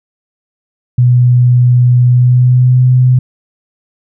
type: tone with pitch glide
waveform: sine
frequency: 123.47 to 126.79 Hz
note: B2 to B2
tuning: 0 to +46 cents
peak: -4 dBFS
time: 0.98-3.19 s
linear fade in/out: 5 ms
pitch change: +46 cents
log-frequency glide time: 2.07-2.82 s
effects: none